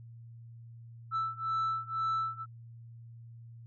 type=beating tone pair; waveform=sine; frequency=1320 / 1322 Hz; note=E6 / E6; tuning=+2 / +5 cents; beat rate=2 Hz; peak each=-32 / -31 dBFS; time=1.11-2.46 s; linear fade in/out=50 ms; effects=tanh soft clip ceiling -27 dBFS + added 116 Hz sine -47 dBFS peak until 3.66 s